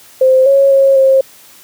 sine tone with pitch steps, 521 / 550 / 544 / 534 Hz, C5 / C#5 / C#5 / C5, -7 / -14 / -33 / +35 cents, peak -5 dBFS, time 0.21-1.21 s, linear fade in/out 5 ms, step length 250 ms, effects white hiss -41 dBFS RMS until 1.63 s + high-pass 80 Hz 12 dB/octave

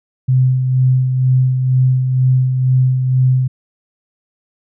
sine tone with tremolo, 128.9 Hz, C3, 26 cents flat, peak -8 dBFS, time 0.28-3.48 s, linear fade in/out 10 ms, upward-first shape sine, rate 2.1 Hz, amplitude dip 45%, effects none

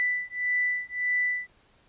sine beating tone pair, 1982 / 1983.7 Hz, B6 / B6, +6 / +7 cents, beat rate 1.7 Hz, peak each -28 dBFS, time 0-1.47 s, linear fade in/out 0 ms, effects pink hiss -62 dBFS RMS until 1.88 s + resampled to 8000 Hz

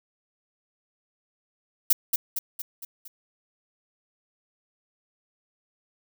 violet noise with echo, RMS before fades -18 dBFS, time 1.9-1.93 s, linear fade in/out 5 ms, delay 230 ms, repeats 5, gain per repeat -5 dB, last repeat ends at 3.08 s, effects none

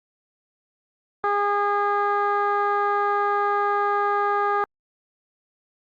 15% pulse tone with low-pass filter, 408.2 Hz, G#4, 30 cents flat, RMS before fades -22 dBFS, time 1.24-4.64 s, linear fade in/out 0 ms, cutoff 1300 Hz, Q 1.9, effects Opus 48 kbps

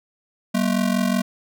square ring-modulated tone, 215.8 Hz, A3, 33 cents flat, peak -16 dBFS, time 0.54-1.22 s, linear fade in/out 10 ms, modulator 22.7 Hz, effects none

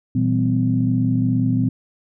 sine tone cluster, 118.5 / 164.2 / 193.1 / 255.6 Hz, A#2 / E3 / G3 / C4, +29 / -6 / -26 / -40 cents, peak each -19 / -25 / -24 / -19 dBFS, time 0.15-1.69 s, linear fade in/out 5 ms, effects tanh soft clip ceiling -5 dBFS

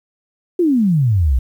sine exponential sweep, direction down, 370.3 to 57.8 Hz, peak -11 dBFS, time 0.59-1.39 s, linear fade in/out 5 ms, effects 8-bit

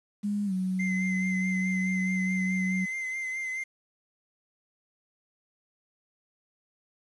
sine tone with pitch glide, 205.3 to 186.1 Hz, G#3 to F#3, -20 to +10 cents, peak -26 dBFS, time 0.23-2.86 s, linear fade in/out 20 ms, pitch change -170 cents, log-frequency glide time 0.45-0.53 s
triangle tone with vibrato, 2070 Hz, C7, 19 cents flat, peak -29 dBFS, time 0.79-3.64 s, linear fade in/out 10 ms, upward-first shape sine, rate 4.7 Hz, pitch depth 29 cents each way
effects resampled to 24000 Hz + 9-bit

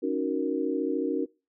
sine chord, D# minor seventh, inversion third, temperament equal, 277.2 / 311.1 / 370 / 466.2 Hz, C#4 / D#4 / F#4 / A#4, 0 / 0 / 0 / 0 cents, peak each -30 / -31 / -31 / -31 dBFS, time 0.02-1.26 s, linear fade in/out 20 ms, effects noise-tail reverb RT60 0.3 s tail -24 dB re dry

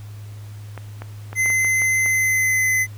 clicks, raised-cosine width 0.5 ms, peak -18 dBFS, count 8, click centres 0.777 / 1.02 / 1.33 / 1.46 / 1.502 / 1.647 / 1.819 / 2.061 s
square tone with pitch glide, 2058 to 2036 Hz, C7 to C7, -29 to -48 cents, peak -17 dBFS, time 1.35-2.87 s, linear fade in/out 50 ms, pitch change -19 cents, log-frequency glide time 2.01-2.72 s
effects added 104 Hz sine -33 dBFS peak until 2.97 s + pink hiss -49 dBFS RMS until 2.97 s

